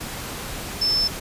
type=tone in noise; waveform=sine; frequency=5274 Hz; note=E8; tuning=in tune; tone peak=-18 dBFS; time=0.81-1.08 s; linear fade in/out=10 ms; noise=pink; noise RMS=-32 dBFS; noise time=0-1.2 s; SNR=+11 dB; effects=resampled to 32000 Hz